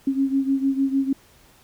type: beating tone pair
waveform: sine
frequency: 270 / 276.6 Hz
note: C#4 / C#4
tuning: -45 / -4 cents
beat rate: 6.6 Hz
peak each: -20 / -24 dBFS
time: 0.07-1.13 s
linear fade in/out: 5 ms
effects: pink hiss -54 dBFS RMS until 1.63 s